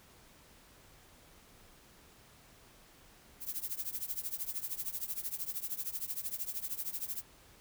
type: noise with tremolo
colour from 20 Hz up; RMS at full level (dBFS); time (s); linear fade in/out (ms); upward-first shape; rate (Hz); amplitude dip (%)
violet; -35; 3.4-7.23; 50; triangle; 13; 95
effects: pink hiss -60 dBFS RMS until 7.6 s